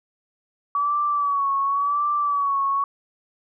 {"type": "tone with vibrato", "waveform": "sine", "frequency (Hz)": 1138, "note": "C#6", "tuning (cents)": 45, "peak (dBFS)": -19, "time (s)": [0.75, 2.84], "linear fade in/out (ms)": 2, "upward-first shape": "sine", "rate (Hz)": 0.92, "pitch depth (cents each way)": 56, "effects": []}